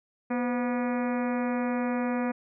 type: harmonic tone with a mistuned harmonic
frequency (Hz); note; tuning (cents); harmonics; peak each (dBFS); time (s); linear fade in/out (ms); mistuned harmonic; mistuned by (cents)
242.8; B3; -29; 1 / 2 / 3 / 4 / 5 / 6 / 7 / 8 / 9 / 10; -27 / -33 / -37 / -39 / -41 / -43 / -44 / -45 / -46 / -47; 0.3-2.32; 10; 2; +70
effects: none